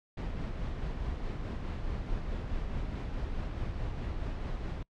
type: noise with tremolo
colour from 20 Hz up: brown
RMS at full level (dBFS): -34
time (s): 0.17-4.83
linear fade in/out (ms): 5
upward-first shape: sine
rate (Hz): 4.7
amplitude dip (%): 30
effects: noise-tail reverb RT60 0.1 s tail -26 dB re dry + low-pass 4000 Hz 12 dB/octave